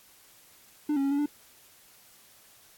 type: tone with pitch steps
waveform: triangle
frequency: 298.3 / 275 / 276.6 / 284.1 / 293.3 Hz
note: D4 / C#4 / C#4 / C#4 / D4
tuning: +27 / -14 / -4 / +43 / -2 cents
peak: -22 dBFS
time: 0.89-1.26 s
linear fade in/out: 5 ms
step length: 74 ms
effects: white hiss -57 dBFS RMS until 2.77 s + AAC 64 kbps